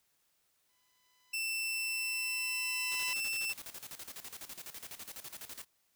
10% pulse tone with exponential growth, 1003 Hz, B5, 26 cents sharp, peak -29 dBFS, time 0.69-3.13 s, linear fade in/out 0 ms, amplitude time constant 530 ms
sawtooth tone, 2672 Hz, E7, 23 cents sharp, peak -30 dBFS, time 1.33-3.53 s, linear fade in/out 10 ms
white noise with tremolo, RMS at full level -45 dBFS, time 2.91-5.65 s, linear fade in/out 10 ms, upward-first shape square, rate 12 Hz, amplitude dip 75%
effects white hiss -75 dBFS RMS until 5.95 s

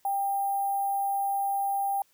sine tone with sample-and-hold, 795 Hz, G5, 24 cents sharp, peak -25 dBFS, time 0.05-2.02 s, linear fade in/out 2 ms, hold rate 11025 Hz, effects white hiss -66 dBFS RMS until 2.13 s

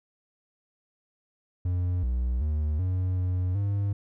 triangle tone with pitch steps, 89.5 / 61.5 / 75.8 / 92 / 91.1 / 100.4 Hz, F2 / B1 / D#2 / F#2 / F#2 / G2, +43 / -7 / -45 / -9 / -26 / +42 cents, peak -22 dBFS, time 1.65-3.93 s, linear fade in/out 5 ms, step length 380 ms, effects none

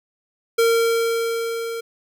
square tone with level ramp, 459.8 Hz, A#4, 24 cents flat, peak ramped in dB -14 to -27 dBFS, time 0.58-1.81 s, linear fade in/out 10 ms, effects none

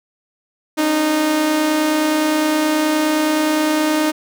sawtooth tone pair together, 278.5 / 308.1 Hz, C#4 / D#4, +8 / -17 cents, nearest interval major second, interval 175 cents, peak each -22 / -11 dBFS, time 0.77-4.12 s, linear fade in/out 20 ms, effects none

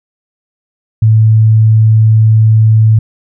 sine tone, 110 Hz, A2, in tune, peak -3 dBFS, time 1.02-2.99 s, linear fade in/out 5 ms, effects none

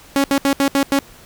sawtooth tone bursts at uneven times, 277.2 Hz, C#4, in tune, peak -9 dBFS, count 6, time 0.16-0.24 / 0.31-0.38 / 0.45-0.53 / 0.6-0.68 / 0.75-0.83 / 0.92-0.99 s, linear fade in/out 0 ms, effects pink hiss -44 dBFS RMS until 1.25 s

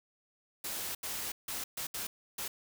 white noise bursts at uneven times, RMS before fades -38 dBFS, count 6, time 0.64-0.95 / 1.03-1.32 / 1.48-1.64 / 1.77-1.87 / 1.94-2.07 / 2.38-2.48 s, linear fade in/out 5 ms, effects none

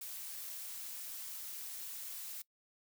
blue noise, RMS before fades -45 dBFS, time 0.01-2.42 s, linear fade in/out 5 ms, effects noise-tail reverb RT60 0.1 s tail -22 dB re dry

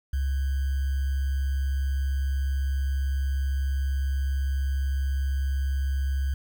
sine tone with sample-and-hold, 67.8 Hz, C#2, 38 cents flat, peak -23 dBFS, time 0.13-6.34 s, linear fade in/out 5 ms, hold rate 1575 Hz, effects none

